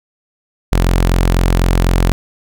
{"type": "tone", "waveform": "sawtooth", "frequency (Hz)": 44, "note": "F1", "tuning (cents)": 14, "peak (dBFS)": -6, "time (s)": [0.72, 2.12], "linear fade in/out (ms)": 0, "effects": []}